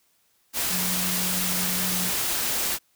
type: tone in noise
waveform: sine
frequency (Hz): 182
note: F#3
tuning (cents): -28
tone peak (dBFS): -31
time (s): 0.69-2.12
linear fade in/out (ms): 50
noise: white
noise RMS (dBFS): -26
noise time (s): 0.53-2.79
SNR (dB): -8
effects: white hiss -66 dBFS RMS until 2.95 s